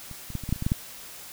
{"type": "clicks", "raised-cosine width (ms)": 5, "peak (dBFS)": [-28, -26, -17, -24, -19, -11, -28, -17, -12, -10], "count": 10, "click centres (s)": [0.113, 0.303, 0.353, 0.437, 0.491, 0.526, 0.561, 0.624, 0.665, 0.719], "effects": ["white hiss -43 dBFS RMS until 1.32 s"]}